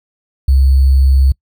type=tone with sample-and-hold; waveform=sine; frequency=67.1 Hz; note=C2; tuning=44 cents sharp; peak=-6 dBFS; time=0.48-1.32 s; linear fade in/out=5 ms; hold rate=4410 Hz; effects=noise-tail reverb RT60 0.1 s tail -26 dB re dry